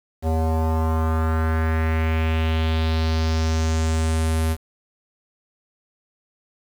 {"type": "tone with low-pass filter sweep", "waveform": "square", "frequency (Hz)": 80.2, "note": "E2", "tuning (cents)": -47, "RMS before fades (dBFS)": -21, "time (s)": [0.22, 4.57], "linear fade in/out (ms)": 50, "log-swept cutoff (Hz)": [670, 12000], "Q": 2.6, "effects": ["7-bit"]}